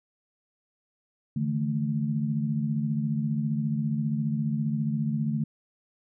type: chord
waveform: sine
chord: D suspended second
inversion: none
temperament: equal with one note detuned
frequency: 146.83 / 161.61 / 220 Hz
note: D3 / E3 / A3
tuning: 0 / -34 / 0 cents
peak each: -28 / -33 / -28 dBFS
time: 1.36-5.44 s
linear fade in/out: 5 ms
effects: none